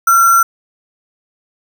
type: tone with sample-and-hold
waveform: sine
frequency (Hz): 1366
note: F6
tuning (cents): -39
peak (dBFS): -6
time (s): 0.07-0.43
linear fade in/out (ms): 5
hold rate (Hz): 7350
effects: none